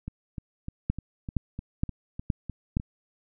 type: two click trains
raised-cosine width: 5 ms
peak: -22 / -12 dBFS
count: 10 / 5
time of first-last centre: 0.08-2.799 / 0.9-2.769 s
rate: 3.31 / 2.14 Hz
effects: none